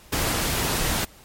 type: noise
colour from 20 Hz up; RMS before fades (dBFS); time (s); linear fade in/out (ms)
pink; -24; 0.12-1.05; 10
effects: pink hiss -50 dBFS RMS until 1.24 s + MP3 64 kbps